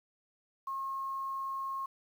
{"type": "tone with quantisation", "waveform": "sine", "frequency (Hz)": 1079, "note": "C#6", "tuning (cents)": -47, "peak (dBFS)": -34, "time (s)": [0.67, 1.86], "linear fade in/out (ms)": 5, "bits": 10, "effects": []}